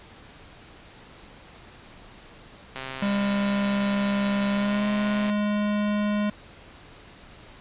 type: click train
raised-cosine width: 0.3 ms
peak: -18 dBFS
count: 336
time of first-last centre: 2.76-5.298 s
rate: 132 Hz
type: tone with pitch glide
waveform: square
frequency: 201.2 to 207.8 Hz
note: G3 to G#3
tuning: +45 to +1 cents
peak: -23 dBFS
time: 3.02-6.3 s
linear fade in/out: 5 ms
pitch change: +56 cents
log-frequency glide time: 4.53-4.87 s
effects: pink hiss -48 dBFS RMS until 7.6 s + resampled to 8000 Hz